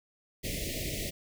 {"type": "band-stop noise", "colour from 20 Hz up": "pink", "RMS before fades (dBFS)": -35, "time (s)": [0.43, 1.11], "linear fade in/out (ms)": 20, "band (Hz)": [670, 1900], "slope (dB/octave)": 96, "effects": []}